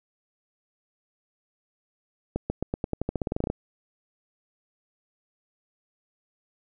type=accelerating click train; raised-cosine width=2 ms; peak=-13 dBFS; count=17; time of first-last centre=2.36-3.501 s; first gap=140 ms; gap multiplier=0.9; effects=none